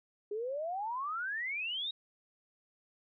sine exponential sweep, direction up, 403.7 to 3836 Hz, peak -34 dBFS, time 0.31-1.91 s, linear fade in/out 5 ms, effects none

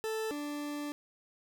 40% pulse tone pair in turn, 440 / 293 Hz, A4 / D4, 0 / -4 cents, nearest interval perfect fifth, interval 704 cents, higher first, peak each -32 / -35 dBFS, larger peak first, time 0.04-0.31 / 0.31-0.92 s, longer second, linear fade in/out 0 ms, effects none

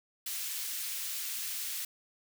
white high-pass noise, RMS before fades -37 dBFS, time 0.26-1.85 s, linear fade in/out 5 ms, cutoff 2100 Hz, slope 12 dB/octave, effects none

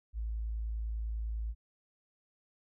sine tone, 55 Hz, A1, in tune, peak -33 dBFS, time 0.13-1.55 s, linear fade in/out 50 ms, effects none

